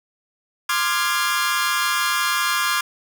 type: chord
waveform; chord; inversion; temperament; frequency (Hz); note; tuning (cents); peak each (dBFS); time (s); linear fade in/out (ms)
sawtooth; D half-diminished seventh; third; equal with one note detuned; 1046.5 / 1192.4 / 1396.9 / 1661.2; C6 / D6 / F6 / Ab6; 0 / +26 / 0 / 0; -21; 0.69-2.81; 5
effects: none